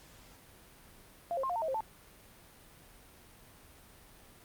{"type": "tone with pitch steps", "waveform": "sine", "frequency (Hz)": [688, 535, 1061, 709, 907, 639, 530, 882], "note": ["F5", "C5", "C6", "F5", "A#5", "D#5", "C5", "A5"], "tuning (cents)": [-26, 38, 24, 26, -48, 46, 22, 4], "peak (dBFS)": -31, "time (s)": [1.31, 1.806], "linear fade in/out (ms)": 0, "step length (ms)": 62, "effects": ["pink hiss -57 dBFS RMS until 4.44 s", "Opus 48 kbps"]}